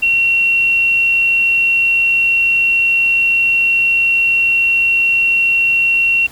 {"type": "tone", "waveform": "sine", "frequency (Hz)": 2733, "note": "F7", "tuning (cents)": -38, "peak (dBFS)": -10, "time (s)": [0.02, 6.27], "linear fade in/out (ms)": 10, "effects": ["pink hiss -39 dBFS RMS until 6.31 s"]}